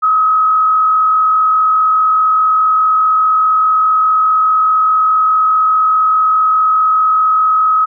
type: tone with frequency modulation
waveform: sine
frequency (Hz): 1274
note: D#6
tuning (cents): +41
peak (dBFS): -8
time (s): 0.02-7.86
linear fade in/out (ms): 20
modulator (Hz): 44.8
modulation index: 0.45
effects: none